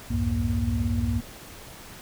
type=tone cluster; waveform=sine; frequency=64.9 / 87.3 / 104.3 / 235.4 Hz; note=C2 / F2 / G#2 / A#3; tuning=-13 / 0 / +8 / +17 cents; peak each=-28 dBFS; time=0.1-1.21 s; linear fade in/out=10 ms; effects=pink hiss -44 dBFS RMS until 2.01 s